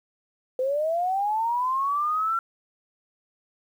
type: linear sweep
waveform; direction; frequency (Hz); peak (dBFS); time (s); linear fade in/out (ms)
sine; up; 503 to 1366; -22; 0.59-2.39; 2
effects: 9-bit